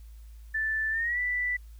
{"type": "tone with pitch glide", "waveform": "sine", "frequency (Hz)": [1760, 1975.5], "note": ["A6", "B6"], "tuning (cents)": [0, 0], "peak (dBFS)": -26, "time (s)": [0.54, 1.57], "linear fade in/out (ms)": 10, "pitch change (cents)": 200, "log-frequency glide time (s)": [0.91, 1.19], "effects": ["added 55 Hz sine -44 dBFS peak until 1.79 s", "white hiss -65 dBFS RMS until 1.79 s"]}